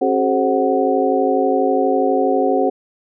sine tone cluster, 270.9 / 378 / 430.2 / 530 / 741 Hz, C#4 / F#4 / A4 / C5 / F#5, -40 / +37 / -39 / +22 / +2 cents, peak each -20 dBFS, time 0.01-2.7 s, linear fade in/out 10 ms, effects none

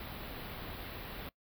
pink band-stop noise, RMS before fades -44 dBFS, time 0-1.29 s, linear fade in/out 2 ms, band 4400 to 12000 Hz, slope 48 dB/octave, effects noise-tail reverb RT60 0.1 s tail -21 dB re dry

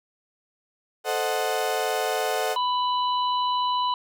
35% pulse chord, A diminished seventh, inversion none, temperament equal, 440 / 523.3 / 622.3 / 740 Hz, A4 / C5 / Eb5 / Gb5, 0 / 0 / 0 / 0 cents, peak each -27 / -29 / -29 / -26 dBFS, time 1.04-2.57 s, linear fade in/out 50 ms
harmonic tone, 993 Hz, B5, 9 cents sharp, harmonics 1 / 3 / 4, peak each -22 / -32 / -34 dBFS, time 2.56-3.94 s, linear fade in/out 2 ms
effects none

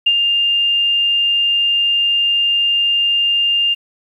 sine tone with ADSR envelope, 2804 Hz, F7, 6 cents sharp, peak -8 dBFS, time 0.06-3.75 s, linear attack 9 ms, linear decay 57 ms, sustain -4 dB, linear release 23 ms, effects 8-bit

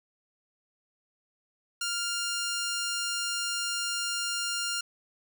10% pulse tone, 1400 Hz, F6, 4 cents sharp, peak -21 dBFS, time 1.81-4.81 s, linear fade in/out 5 ms, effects none

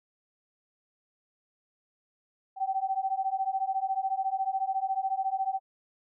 sine beating tone pair, 763 / 777 Hz, G5 / G5, -47 / -16 cents, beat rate 14 Hz, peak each -30 dBFS, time 2.56-5.6 s, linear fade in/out 50 ms, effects none

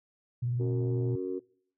sine tone with vibrato, 121.4 Hz, B2, 29 cents flat, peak -27 dBFS, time 0.42-1.16 s, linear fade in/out 10 ms, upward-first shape sine, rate 20 Hz, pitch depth 64 cents each way
sine chord, F# major, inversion second, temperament just, 277.5 / 370 / 462.5 Hz, C#4 / F#4 / A#4, +2 / 0 / -14 cents, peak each -37 / -32 / -38 dBFS, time 0.59-1.4 s, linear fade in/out 20 ms
effects noise-tail reverb RT60 0.6 s tail -23 dB re dry + tanh soft clip ceiling -20 dBFS

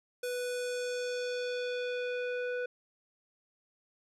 square tone with low-pass filter sweep, 493.9 Hz, B4, in tune, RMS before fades -35 dBFS, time 0.23-2.66 s, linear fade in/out 5 ms, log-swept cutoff 12000 to 1800 Hz, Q 1.5, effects none

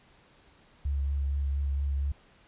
sine tone with vibrato, 69.8 Hz, C#2, 13 cents sharp, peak -26 dBFS, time 0.85-2.12 s, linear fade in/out 5 ms, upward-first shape triangle, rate 4.3 Hz, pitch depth 24 cents each way, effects pink hiss -60 dBFS RMS until 2.47 s + resampled to 8000 Hz

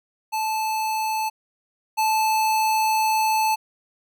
square tone pair in turn, 873 / 873 Hz, A5 / A5, -14 / -14 cents, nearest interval unison, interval 0 cents, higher neither, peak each -23 / -19 dBFS, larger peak second, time 0.32-1.3 / 1.97-3.56 s, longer second, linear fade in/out 20 ms, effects none

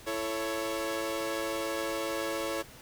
sawtooth chord, A major, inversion second, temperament equal with one note detuned, 333.1 / 440 / 554.4 Hz, E4 / A4 / C#5, +18 / 0 / 0 cents, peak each -32 / -34 / -30 dBFS, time 0.06-2.63 s, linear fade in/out 20 ms, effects pink hiss -51 dBFS RMS until 2.81 s

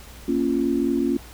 sine chord, Bb minor, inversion none, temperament equal with one note detuned, 233.1 / 277.2 / 346.2 Hz, Bb3 / Db4 / F4, 0 / 0 / -15 cents, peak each -25 / -22 / -24 dBFS, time 0.28-1.17 s, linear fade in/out 5 ms, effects added 60 Hz sine -43 dBFS peak until 1.33 s + pink hiss -45 dBFS RMS until 1.33 s

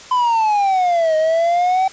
triangle exponential two-way sweep, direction down then up, 1020 to 622.3 to 768 Hz, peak -11 dBFS, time 0.11-1.88 s, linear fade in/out 5 ms, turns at 1.16 s, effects white hiss -38 dBFS RMS until 1.92 s + resampled to 16000 Hz

